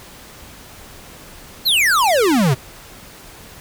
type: exponential sweep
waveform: square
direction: down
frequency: 4435 to 120 Hz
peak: -13 dBFS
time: 1.65-2.55 s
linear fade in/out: 20 ms
effects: pink hiss -40 dBFS RMS until 3.6 s